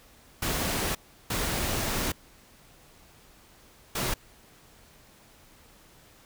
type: noise bursts at uneven times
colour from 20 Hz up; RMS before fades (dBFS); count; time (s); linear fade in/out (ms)
pink; -29; 3; 0.42-0.95 / 1.3-2.12 / 3.95-4.14; 5
effects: pink hiss -56 dBFS RMS until 6.25 s